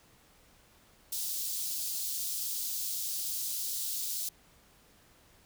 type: high-pass noise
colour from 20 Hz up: white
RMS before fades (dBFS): -35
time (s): 1.12-4.29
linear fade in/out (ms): 5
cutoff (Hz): 3900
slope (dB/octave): 24
effects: pink hiss -62 dBFS RMS until 5.45 s